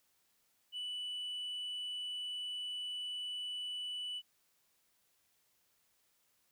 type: tone with frequency modulation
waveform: sine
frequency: 2970 Hz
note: F#7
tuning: 6 cents sharp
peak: -36 dBFS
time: 0.72-4.22 s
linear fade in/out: 50 ms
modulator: 21.2 Hz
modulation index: 0.21
effects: tanh soft clip ceiling -37 dBFS + white hiss -75 dBFS RMS until 6.51 s